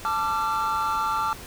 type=chord; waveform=triangle; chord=D minor; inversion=second; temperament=equal with one note detuned; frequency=880 / 1174.7 / 1365.8 Hz; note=A5 / D6 / F6; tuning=0 / 0 / -39 cents; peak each=-25 dBFS; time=0.05-1.33 s; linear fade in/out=0 ms; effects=tanh soft clip ceiling -12 dBFS + pink hiss -41 dBFS RMS until 1.46 s